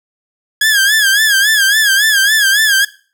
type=tone with vibrato; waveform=sawtooth; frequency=1661.2 Hz; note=G#6; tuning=in tune; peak=-5 dBFS; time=0.61-2.85 s; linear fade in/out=5 ms; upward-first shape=sine; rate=3.6 Hz; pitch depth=110 cents each way; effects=noise-tail reverb RT60 0.4 s tail -19 dB re dry